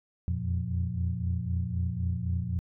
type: tone cluster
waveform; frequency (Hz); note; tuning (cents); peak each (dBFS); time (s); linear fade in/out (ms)
sine; 84.4 / 88.3 / 118.5 / 175.9; E2 / F2 / A#2 / F3; +41 / +20 / +29 / +13; -32 / -31 / -33 / -35; 0.28-2.59; 0
effects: tanh soft clip ceiling -17 dBFS